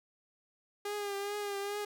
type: tone with vibrato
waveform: sawtooth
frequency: 406.1 Hz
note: G#4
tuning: 39 cents flat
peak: -31 dBFS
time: 0.85-1.85 s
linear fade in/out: 5 ms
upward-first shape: triangle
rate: 2.4 Hz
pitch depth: 45 cents each way
effects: none